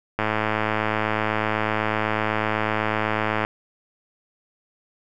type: click train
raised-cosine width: 0.5 ms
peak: -7 dBFS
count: 353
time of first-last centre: 0.19-3.449 s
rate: 108 Hz
effects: none